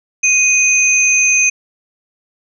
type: tone pair together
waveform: sine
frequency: 2489 / 6272 Hz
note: D#7 / G8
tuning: 0 / 0 cents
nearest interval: octave + major third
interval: 1600 cents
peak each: -11 / -13 dBFS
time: 0.23-1.5 s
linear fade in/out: 10 ms
effects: none